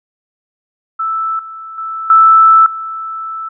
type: tone with level steps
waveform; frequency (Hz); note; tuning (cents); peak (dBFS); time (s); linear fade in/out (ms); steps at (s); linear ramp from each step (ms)
sine; 1318.5; E6; 0; -14 / -26 / -19 / -3 / -20; 0.99-3.49; 10; 1.39 / 1.78 / 2.1 / 2.66; 2
effects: none